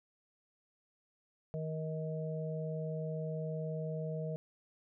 harmonic tone, 157.7 Hz, D#3, 24 cents sharp, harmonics 1 / 3 / 4, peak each -37 / -42 / -43 dBFS, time 1.54-4.36 s, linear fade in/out 0 ms, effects none

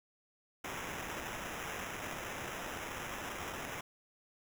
white noise with sample-and-hold, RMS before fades -42 dBFS, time 0.64-3.81 s, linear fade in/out 5 ms, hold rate 4410 Hz, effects none

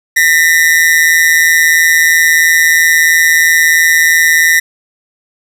45% pulse ring-modulated tone, 1900 Hz, A#6, 33 cents sharp, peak -3 dBFS, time 0.16-4.6 s, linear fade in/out 10 ms, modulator 81.5 Hz, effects none

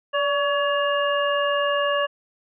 harmonic tone with a mistuned harmonic, 564 Hz, C#5, 30 cents sharp, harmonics 1 / 2 / 3 / 5, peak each -22 / -25 / -27 / -29 dBFS, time 0.13-2.07 s, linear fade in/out 20 ms, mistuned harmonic 1, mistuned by +39 cents, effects none

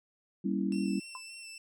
sine chord, G diminished seventh, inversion none, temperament equal with one note detuned, 196 / 236.6 / 277.2 / 329.6 Hz, G3 / Bb3 / Db4 / Fb4, 0 / +26 / 0 / 0 cents, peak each -31 / -36 / -35 / -36 dBFS, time 0.44-1 s, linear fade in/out 10 ms
20% pulse tone with vibrato, 2683 Hz, E7, 30 cents sharp, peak -39 dBFS, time 0.72-1.58 s, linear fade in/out 2 ms, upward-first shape sine, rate 3.5 Hz, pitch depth 22 cents each way
clicks, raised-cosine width 0.2 ms, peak -38 / -47 dBFS, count 2, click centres 0.722 / 0.745 s
sine tone with exponential decay, 1022 Hz, C6, 41 cents flat, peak -36 dBFS, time 1.15-1.23 s, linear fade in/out 1 ms, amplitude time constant 17 ms
effects none

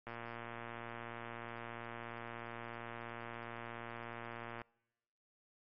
click train, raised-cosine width 0.5 ms, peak -30 dBFS, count 533, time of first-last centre 0.07-4.617 s, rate 117 Hz, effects noise-tail reverb RT60 1.0 s tail -26 dB re dry + MP3 32 kbps

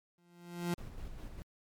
30% pulse tone with exponential growth, 173.7 Hz, F3, 9 cents flat, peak -27 dBFS, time 0.18-0.74 s, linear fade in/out 2 ms, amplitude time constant 120 ms
brown noise with tremolo, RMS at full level -43 dBFS, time 0.78-1.42 s, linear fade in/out 0 ms, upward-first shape square, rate 5 Hz, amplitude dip 35%
effects MP3 96 kbps

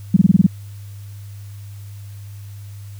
sine tone bursts, 185 Hz, F#3, in tune, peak -6 dBFS, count 7, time 0.14-0.466 s, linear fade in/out 5 ms, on 26 ms, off 24 ms, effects added 101 Hz sine -32 dBFS peak until 2.99 s + white hiss -50 dBFS RMS until 2.99 s

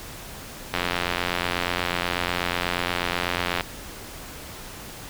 click train, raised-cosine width 0.3 ms, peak -7 dBFS, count 254, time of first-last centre 0.74-3.608 s, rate 88.2 Hz, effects pink hiss -39 dBFS RMS until 5.09 s

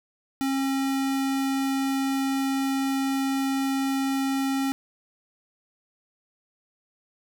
square tone, 270.4 Hz, C#4, 43 cents flat, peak -24 dBFS, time 0.41-4.72 s, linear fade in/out 0 ms, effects none

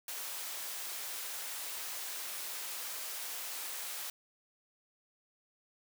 white high-pass noise, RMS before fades -41 dBFS, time 0.08-4.1 s, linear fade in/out 2 ms, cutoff 530 Hz, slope 12 dB/octave, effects none

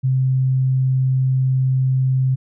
sine tone, 130.81 Hz, C3, in tune, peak -14 dBFS, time 0.03-2.36 s, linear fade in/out 20 ms, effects none

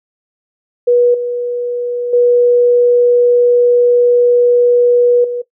sine tone with level steps, 485.4 Hz, B4, 30 cents flat, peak -6 / -15 / -6 / -16 dBFS, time 0.87-5.42 s, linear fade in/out 10 ms, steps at 1.14 / 2.13 / 5.24 s, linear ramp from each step 5 ms, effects noise-tail reverb RT60 0.1 s tail -17 dB re dry

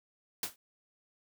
white noise with exponential decay, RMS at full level -30 dBFS, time 0.43-0.56 s, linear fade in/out 2 ms, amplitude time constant 28 ms, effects none

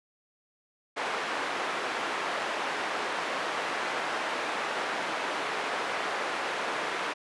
white band-pass noise, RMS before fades -32 dBFS, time 0.96-7.14 s, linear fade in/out 20 ms, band 370 to 1700 Hz, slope 12 dB/octave, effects resampled to 24000 Hz

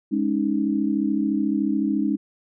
sine chord, Ab suspended fourth, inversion none, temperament equal, 207.7 / 277.2 / 311.1 Hz, Ab3 / Db4 / Eb4, 0 / 0 / 0 cents, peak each -24 dBFS, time 0.11-2.17 s, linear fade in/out 20 ms, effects none

